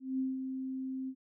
sine tone with ADSR envelope, 262.4 Hz, C4, 5 cents sharp, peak -29 dBFS, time 0-1.15 s, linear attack 190 ms, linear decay 180 ms, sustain -6 dB, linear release 65 ms, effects none

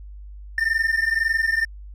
triangle tone pair together, 1792.1 / 1814 Hz, A6 / A#6, +31 / -48 cents, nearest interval unison, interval 21 cents, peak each -20 dBFS, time 0.58-1.65 s, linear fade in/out 2 ms, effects added 50 Hz sine -36 dBFS peak until 1.94 s

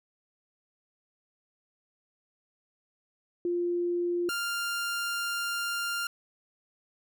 sine / sawtooth tone pair in turn, 349.2 / 1396.8 Hz, F4 / F6, 0 / 0 cents, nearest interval 2 octaves, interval 2400 cents, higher second, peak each -26 dBFS, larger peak neither, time 3.45-4.29 / 4.29-6.07 s, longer second, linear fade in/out 2 ms, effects none

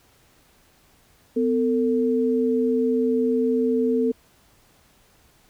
sine tone pair together, 251.7 / 449.2 Hz, B3 / A4, +33 / +36 cents, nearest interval minor seventh, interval 1003 cents, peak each -21 dBFS, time 1.36-4.12 s, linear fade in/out 10 ms, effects pink hiss -58 dBFS RMS until 5.49 s

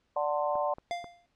sine chord, D dominant seventh, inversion none, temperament equal with one note detuned, 587.3 / 740 / 892.8 / 1046.5 Hz, D5 / F#5 / A5 / C6, 0 / 0 / +25 / 0 cents, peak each -30 / -33 / -34 / -34 dBFS, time 0.16-0.74 s, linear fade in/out 5 ms
clicks, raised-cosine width 1 ms, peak -30 dBFS, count 3, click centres 0.555 / 0.784 / 1.043 s
square tone with exponential decay, 697 Hz, F5, 4 cents flat, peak -29 dBFS, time 0.91-1.26 s, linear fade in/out 0 ms, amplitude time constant 76 ms
effects pink hiss -74 dBFS RMS until 1.35 s + low-pass 5000 Hz 12 dB/octave

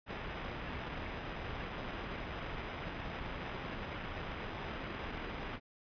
pink noise with sample-and-hold, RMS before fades -42 dBFS, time 0.06-5.6 s, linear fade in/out 50 ms, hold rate 4410 Hz, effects resampled to 11025 Hz

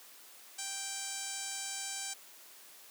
5% pulse tone with low-pass filter, 784 Hz, G5, in tune, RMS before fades -40 dBFS, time 0.58-2.14 s, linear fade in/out 10 ms, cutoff 8100 Hz, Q 3, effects white hiss -55 dBFS RMS until 2.9 s + high-pass 300 Hz 12 dB/octave

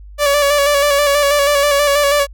sawtooth tone with vibrato, 574 Hz, D5, 40 cents flat, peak -7 dBFS, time 0.18-2.27 s, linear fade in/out 50 ms, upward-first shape square, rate 6.2 Hz, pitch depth 33 cents each way, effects added 50 Hz sine -33 dBFS peak until 2.33 s

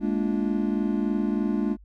triangle chord, Bb dominant seventh, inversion third, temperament just, 209.8 / 233.1 / 291.4 / 349.6 Hz, Ab3 / Bb3 / D4 / F4, +18 / 0 / -13 / +2 cents, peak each -24 / -27 / -26 / -30 dBFS, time 0-1.77 s, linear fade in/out 50 ms, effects added 50 Hz sine -47 dBFS peak until 1.84 s

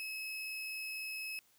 35% pulse tone, 2577 Hz, E7, 40 cents flat, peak -38 dBFS, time 0-1.39 s, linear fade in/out 0 ms, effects white hiss -69 dBFS RMS until 1.58 s

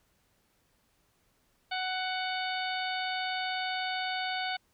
harmonic tone with a mistuned harmonic, 744 Hz, F#5, 9 cents sharp, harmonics 1 / 2 / 3 / 4 / 5 / 6, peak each -34 / -37 / -39 / -40 / -41 / -42 dBFS, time 1.71-4.57 s, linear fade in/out 10 ms, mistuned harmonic 5, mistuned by -33 cents, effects pink hiss -71 dBFS RMS until 4.73 s

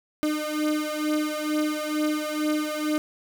35% pulse beating tone pair, 302.9 / 305.1 Hz, D#4 / D#4, -46 / -34 cents, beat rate 2.2 Hz, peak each -25 / -26 dBFS, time 0.23-2.98 s, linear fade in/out 0 ms, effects none

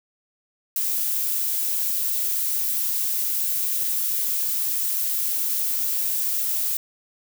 violet noise with high-pass filter sweep, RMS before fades -24 dBFS, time 0.76-6.77 s, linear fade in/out 2 ms, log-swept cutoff 240 to 570 Hz, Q 5.1, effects none

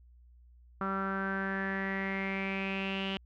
sawtooth tone with low-pass filter sweep, 193.6 Hz, G3, 21 cents flat, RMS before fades -34 dBFS, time 0.81-3.17 s, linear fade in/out 0 ms, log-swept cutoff 1300 to 3000 Hz, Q 7.9, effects added 60 Hz sine -55 dBFS peak until 3.25 s

